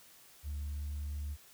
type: tone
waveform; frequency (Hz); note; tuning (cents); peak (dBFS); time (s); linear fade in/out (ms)
sine; 72.9; D2; -12; -34; 0.43-1.37; 50
effects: tanh soft clip ceiling -34 dBFS + white hiss -59 dBFS RMS until 1.53 s